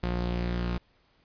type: tone pair together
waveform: sawtooth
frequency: 59.4 / 178 Hz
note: A#1 / F3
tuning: +33 / +33 cents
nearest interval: octave + perfect fifth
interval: 1900 cents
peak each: -25 / -31 dBFS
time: 0.03-0.78 s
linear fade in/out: 5 ms
effects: pink hiss -66 dBFS RMS until 1.24 s + resampled to 11025 Hz